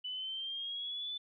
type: exponential sweep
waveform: sine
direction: up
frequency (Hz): 2979 to 3517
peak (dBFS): -37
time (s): 0.04-1.18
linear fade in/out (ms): 10
effects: none